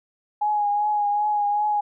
sine tone with vibrato, 830.6 Hz, G#5, in tune, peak -19 dBFS, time 0.41-1.81 s, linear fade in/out 10 ms, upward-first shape triangle, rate 2.6 Hz, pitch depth 32 cents each way, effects none

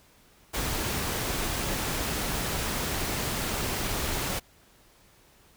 pink noise, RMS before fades -30 dBFS, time 0.53-4.4 s, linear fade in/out 20 ms, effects pink hiss -59 dBFS RMS until 5.56 s

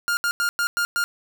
45% pulse tone bursts at uneven times, 1409 Hz, F6, 15 cents sharp, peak -20 dBFS, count 6, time 0.08-0.17 / 0.24-0.31 / 0.4-0.49 / 0.59-0.67 / 0.77-0.85 / 0.96-1.04 s, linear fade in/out 0 ms, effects none

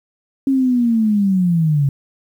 sine linear sweep, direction down, 273.7 to 135.8 Hz, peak -12 dBFS, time 0.47-1.89 s, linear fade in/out 2 ms, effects 8-bit

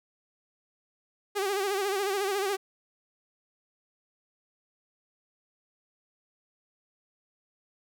sawtooth tone with vibrato, 395.7 Hz, G4, 16 cents sharp, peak -23 dBFS, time 1.35-2.57 s, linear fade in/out 20 ms, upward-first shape sine, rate 14 Hz, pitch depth 81 cents each way, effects none

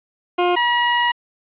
20% pulse tone pair in turn, 354.8 / 961.5 Hz, F4 / B5, +27 / -47 cents, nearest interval octave + perfect fourth, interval 1726 cents, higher second, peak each -10 dBFS, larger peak neither, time 0.38-0.56 / 0.56-1.12 s, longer second, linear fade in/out 10 ms, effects resampled to 8000 Hz + 7-bit

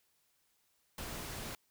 pink noise, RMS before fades -43 dBFS, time 0.98-1.55 s, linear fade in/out 2 ms, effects white hiss -75 dBFS RMS until 1.7 s

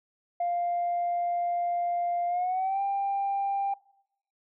sine tone with pitch glide, 698.5 to 793.1 Hz, F5 to G5, 0 to +20 cents, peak -24 dBFS, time 0.4-3.74 s, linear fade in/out 5 ms, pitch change +220 cents, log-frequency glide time 2.28-2.82 s, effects noise-tail reverb RT60 0.8 s tail -23 dB re dry + tanh soft clip ceiling -22 dBFS

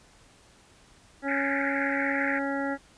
harmonic tone, 277.2 Hz, C#4, in tune, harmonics 1 / 2 / 3 / 5 / 6 / 7, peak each -30 / -33 / -35 / -37 / -38 / -38 dBFS, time 1.22-2.78 s, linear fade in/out 50 ms
white band-pass noise, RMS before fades -31 dBFS, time 1.28-2.39 s, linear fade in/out 2 ms, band 1500 to 2200 Hz, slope 96 dB/octave
effects pink hiss -57 dBFS RMS until 2.97 s + resampled to 22050 Hz

